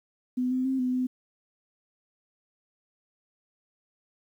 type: tone with pitch steps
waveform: sine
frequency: 251.3 / 256.4 / 264.3 / 252.2 / 253.9 Hz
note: B3 / C4 / C4 / B3 / B3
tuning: +30 / -35 / +18 / +36 / +48 cents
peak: -24 dBFS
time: 0.37-1.07 s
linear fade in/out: 10 ms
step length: 140 ms
effects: 10-bit